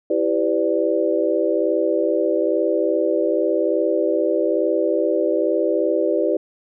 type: chord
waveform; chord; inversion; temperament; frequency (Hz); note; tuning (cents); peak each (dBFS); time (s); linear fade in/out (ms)
sine; E minor seventh; none; equal with one note detuned; 329.6 / 392 / 506.3 / 587.3; E4 / G4 / B4 / D5; 0 / 0 / +43 / 0; -22; 0.1-6.37; 5
effects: none